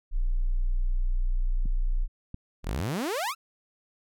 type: tone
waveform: sine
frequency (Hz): 30.2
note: B0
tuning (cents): -38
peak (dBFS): -22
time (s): 0.11-2.08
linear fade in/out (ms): 50
type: clicks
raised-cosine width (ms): 5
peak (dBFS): -25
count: 3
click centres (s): 1.657 / 2.344 / 2.794
type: exponential sweep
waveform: sawtooth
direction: up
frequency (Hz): 34.36 to 1390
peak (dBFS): -24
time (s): 2.63-3.35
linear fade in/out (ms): 50
effects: none

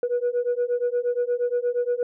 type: beating tone pair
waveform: sine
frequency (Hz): 481.9 / 490.4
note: B4 / B4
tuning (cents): -43 / -12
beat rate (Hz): 8.5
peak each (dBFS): -23 / -23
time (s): 0.03-2.03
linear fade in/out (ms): 2
effects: tanh soft clip ceiling -17 dBFS

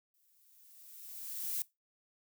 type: noise with exponential growth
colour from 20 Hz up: violet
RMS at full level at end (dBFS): -34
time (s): 0.14-1.62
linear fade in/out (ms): 1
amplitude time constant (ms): 320
effects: noise-tail reverb RT60 0.2 s tail -20 dB re dry

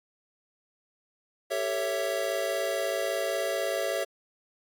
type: chord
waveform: square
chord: A dominant seventh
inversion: third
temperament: equal with one note detuned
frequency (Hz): 392 / 448.2 / 554.4 / 659.3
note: G4 / A4 / C#5 / E5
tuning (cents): 0 / +32 / 0 / 0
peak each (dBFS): -36 / -37 / -32 / -32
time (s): 1.5-4.05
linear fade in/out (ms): 20
effects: AAC 64 kbps

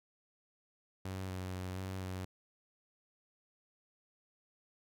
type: tone with pitch steps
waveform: sawtooth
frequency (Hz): 94.6 / 92.7 / 92.2 / 94.7 / 92.9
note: F#2 / F#2 / F#2 / F#2 / F#2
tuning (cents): +39 / +4 / -6 / +41 / +7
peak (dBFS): -35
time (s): 1.05-2.25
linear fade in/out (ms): 5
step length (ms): 240
effects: none

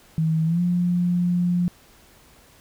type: tone with pitch glide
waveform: sine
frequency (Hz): 160 to 176.51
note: D#3 to F3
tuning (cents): +49 to +19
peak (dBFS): -18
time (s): 0.18-1.68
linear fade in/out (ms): 0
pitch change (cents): +170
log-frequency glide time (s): 0.45-0.61
effects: pink hiss -53 dBFS RMS until 2.6 s

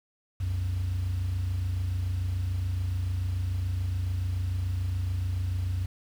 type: tone pair together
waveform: sine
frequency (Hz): 65.41 / 92.36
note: C2 / F#2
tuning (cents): 0 / -3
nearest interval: tritone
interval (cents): 597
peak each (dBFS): -32 / -25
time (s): 0.4-5.86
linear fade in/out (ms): 10
effects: tanh soft clip ceiling -24 dBFS + 8-bit

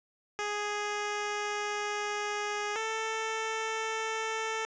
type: tone pair in turn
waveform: 10% pulse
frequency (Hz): 415.1 / 443.6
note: G#4 / A4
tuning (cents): -1 / +14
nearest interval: minor second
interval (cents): 115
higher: second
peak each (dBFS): -23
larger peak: neither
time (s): 0.39-2.76 / 2.76-4.65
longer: first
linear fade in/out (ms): 0
effects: resampled to 16000 Hz + 9-bit

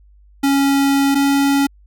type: tone pair in turn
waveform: square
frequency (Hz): 277.2 / 278.8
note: C#4 / C#4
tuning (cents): 0 / +10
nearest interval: unison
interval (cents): 10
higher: second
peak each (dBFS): -13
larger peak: neither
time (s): 0.43-1.15 / 1.15-1.67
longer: first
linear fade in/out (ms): 10
effects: added 50 Hz sine -45 dBFS peak until 1.86 s

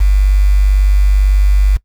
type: tone with quantisation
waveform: sine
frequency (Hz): 49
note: G1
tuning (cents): 0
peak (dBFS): -6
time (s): 0-1.77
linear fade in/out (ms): 10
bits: 5
effects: noise-tail reverb RT60 0.1 s tail -21 dB re dry

